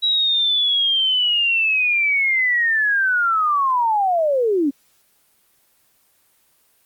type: linear sweep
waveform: sine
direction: down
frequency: 3893 to 261.6 Hz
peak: -15 dBFS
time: 0.02-4.71 s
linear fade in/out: 20 ms
effects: white hiss -60 dBFS RMS until 6.85 s + Opus 24 kbps